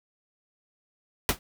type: noise with exponential decay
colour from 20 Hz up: pink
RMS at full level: -18 dBFS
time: 1.29-1.39 s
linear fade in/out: 1 ms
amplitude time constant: 20 ms
effects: none